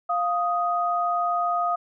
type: tone pair together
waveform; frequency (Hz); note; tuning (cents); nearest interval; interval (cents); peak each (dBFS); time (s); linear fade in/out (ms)
sine; 700 / 1247.3; F5 / D#6; +4 / +4; minor seventh; 1000; -24; 0.09-1.76; 10
effects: none